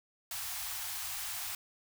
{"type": "band-stop noise", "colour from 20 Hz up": "white", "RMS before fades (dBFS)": -39, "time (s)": [0.31, 1.55], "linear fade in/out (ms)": 2, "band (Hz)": [110, 670], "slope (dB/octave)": 96, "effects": []}